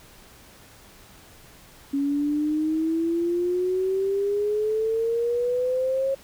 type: exponential sweep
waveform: sine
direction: up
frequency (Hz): 277.2 to 545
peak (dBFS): -21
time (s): 1.93-6.15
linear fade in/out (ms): 10
effects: pink hiss -50 dBFS RMS until 6.23 s